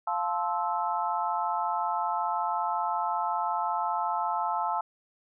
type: chord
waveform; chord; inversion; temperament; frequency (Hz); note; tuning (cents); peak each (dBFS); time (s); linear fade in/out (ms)
sine; F major seventh; none; just; 698.5 / 873.1 / 1047.7 / 1309.6; F5 / A5 / C6 / E6; 0 / -14 / +2 / -12; -33 / -29 / -34 / -33; 0.07-4.81; 5
effects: none